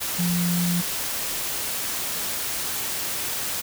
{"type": "tone in noise", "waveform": "sine", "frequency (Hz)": 174.61, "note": "F3", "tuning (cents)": 0, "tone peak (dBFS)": -21, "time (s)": [0.18, 0.82], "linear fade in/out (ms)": 20, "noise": "white", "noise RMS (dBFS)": -28, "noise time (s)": [0, 3.62], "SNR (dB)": 4, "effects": []}